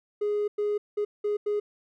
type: tone bursts at uneven times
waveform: triangle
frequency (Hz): 415.3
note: G#4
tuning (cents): 0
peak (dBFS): -21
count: 5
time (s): 0.21-0.48 / 0.58-0.78 / 0.97-1.05 / 1.24-1.37 / 1.46-1.6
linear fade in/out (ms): 10
effects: tanh soft clip ceiling -20 dBFS